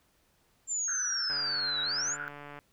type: exponential two-way sweep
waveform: sine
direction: down then up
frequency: 7350 to 3821 to 7350 Hz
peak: -29 dBFS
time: 0.67-2.17 s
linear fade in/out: 50 ms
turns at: 1.82 s
type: band-pass noise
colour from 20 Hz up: pink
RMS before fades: -40 dBFS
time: 0.88-2.28 s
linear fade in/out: 0 ms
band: 1400 to 1600 Hz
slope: 96 dB/octave
type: click train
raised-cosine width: 0.5 ms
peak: -30 dBFS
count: 188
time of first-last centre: 1.3-2.59 s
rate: 145 Hz
effects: pink hiss -69 dBFS RMS until 2.72 s